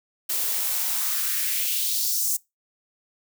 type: noise with high-pass filter sweep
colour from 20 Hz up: blue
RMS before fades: -25 dBFS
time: 0.29-2.37 s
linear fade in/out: 10 ms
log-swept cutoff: 330 to 7400 Hz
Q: 2
effects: noise-tail reverb RT60 0.2 s tail -22 dB re dry